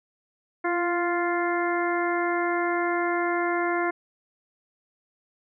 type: harmonic tone with a mistuned harmonic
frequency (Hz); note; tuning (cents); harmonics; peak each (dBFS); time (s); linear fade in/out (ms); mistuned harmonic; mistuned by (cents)
349.2; F4; 0; 1 / 2 / 3 / 4 / 5 / 6; -26 / -29 / -31 / -32 / -33 / -34; 0.64-3.91; 10; 1; -26
effects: none